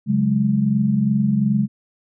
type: chord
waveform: sine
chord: C# suspended fourth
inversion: none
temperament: equal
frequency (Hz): 138.59 / 185 / 207.7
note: C#3 / F#3 / G#3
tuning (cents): 0 / 0 / 0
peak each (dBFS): -21 / -23 / -17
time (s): 0.06-1.68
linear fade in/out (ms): 50
effects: none